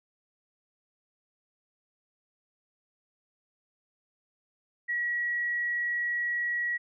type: tone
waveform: sine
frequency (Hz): 1919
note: A#6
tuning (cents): +50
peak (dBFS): -27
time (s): 4.88-6.78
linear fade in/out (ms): 20
effects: none